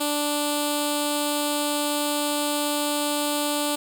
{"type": "tone with notch filter", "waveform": "5% pulse", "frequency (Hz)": 293.7, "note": "D4", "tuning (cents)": 0, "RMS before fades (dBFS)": -25, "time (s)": [0, 3.76], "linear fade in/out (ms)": 10, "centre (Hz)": 1900, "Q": 0.53, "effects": ["8-bit"]}